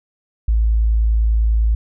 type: tone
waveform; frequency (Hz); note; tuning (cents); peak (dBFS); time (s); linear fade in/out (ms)
sine; 55; A1; 0; -12; 0.48-1.75; 5
effects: none